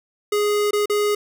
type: tone with dropouts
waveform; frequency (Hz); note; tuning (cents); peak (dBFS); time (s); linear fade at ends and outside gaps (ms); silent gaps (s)
square; 415.3; G#4; 0; -18; 0.32-1.15; 5; 0.709-0.731 / 0.858-0.897
effects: none